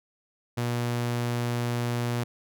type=tone; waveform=sawtooth; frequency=120 Hz; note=B2; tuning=49 cents flat; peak=-22 dBFS; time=0.57-2.24 s; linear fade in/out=10 ms; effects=none